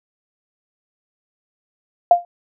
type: tone with exponential decay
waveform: sine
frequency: 698.5 Hz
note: F5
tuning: in tune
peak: -3 dBFS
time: 2.11-2.25 s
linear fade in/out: 2 ms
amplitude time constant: 30 ms
effects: none